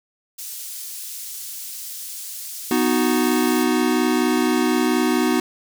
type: high-pass noise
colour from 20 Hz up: pink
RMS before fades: -33 dBFS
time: 0.38-3.64 s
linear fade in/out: 10 ms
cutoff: 6700 Hz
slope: 12 dB/octave
type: chord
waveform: square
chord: B major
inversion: none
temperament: equal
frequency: 246.9 / 311.1 / 370 Hz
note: B3 / D#4 / F#4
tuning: 0 / 0 / 0 cents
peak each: -21 / -22 / -23 dBFS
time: 2.71-5.4 s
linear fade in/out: 2 ms
effects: none